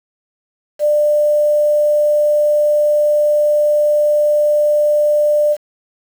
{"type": "tone with quantisation", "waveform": "sine", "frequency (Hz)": 595, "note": "D5", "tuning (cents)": 22, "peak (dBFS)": -10, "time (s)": [0.79, 5.57], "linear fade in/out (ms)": 50, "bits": 6, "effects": []}